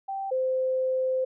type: tone pair in turn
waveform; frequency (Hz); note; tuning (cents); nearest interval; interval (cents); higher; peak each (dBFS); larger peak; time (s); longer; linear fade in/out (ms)
sine; 780 / 518.2; G5 / C5; -9 / -17; perfect fifth; 708; first; -29 / -23; second; 0.08-0.31 / 0.31-1.25; second; 10
effects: none